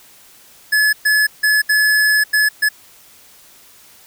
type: tone bursts at uneven times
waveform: square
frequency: 1711 Hz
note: A6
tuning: 49 cents flat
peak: -12 dBFS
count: 6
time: 0.72-0.93 / 1.05-1.27 / 1.43-1.62 / 1.69-2.24 / 2.33-2.49 / 2.62-2.69 s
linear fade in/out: 10 ms
effects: white hiss -46 dBFS RMS until 4.06 s